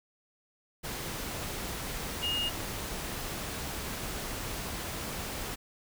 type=tone in noise; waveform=sine; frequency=2849 Hz; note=F7; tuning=34 cents sharp; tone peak=-29 dBFS; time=2.22-2.5 s; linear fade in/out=20 ms; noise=pink; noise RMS=-37 dBFS; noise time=0.83-5.56 s; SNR=+5 dB; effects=none